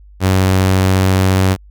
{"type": "tone", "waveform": "sawtooth", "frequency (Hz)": 94.4, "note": "F#2", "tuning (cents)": 35, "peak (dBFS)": -6, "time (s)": [0.2, 1.57], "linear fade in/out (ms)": 50, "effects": ["added 50 Hz sine -38 dBFS peak until 1.7 s"]}